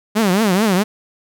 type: tone with vibrato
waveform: sawtooth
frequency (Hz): 201.1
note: G3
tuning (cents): +44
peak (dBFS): -9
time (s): 0.15-0.84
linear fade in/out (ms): 20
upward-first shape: triangle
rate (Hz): 4.6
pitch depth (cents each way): 250
effects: none